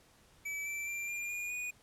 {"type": "tone with pitch steps", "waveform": "square", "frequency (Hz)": [2300, 2332, 2365, 2398, 2431, 2465], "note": ["D7", "D7", "D7", "D7", "D#7", "D#7"], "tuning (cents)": [-37, -13, 12, 36, -41, -17], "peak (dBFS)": -37, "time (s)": [0.45, 1.71], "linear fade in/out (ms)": 10, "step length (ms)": 210, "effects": ["pink hiss -64 dBFS RMS until 1.82 s", "low-pass 12000 Hz 12 dB/octave"]}